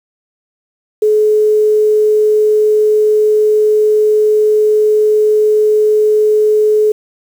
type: tone with quantisation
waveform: sine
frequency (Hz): 426.6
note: G#4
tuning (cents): +46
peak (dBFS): -7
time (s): 1.02-6.92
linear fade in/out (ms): 5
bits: 6
effects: none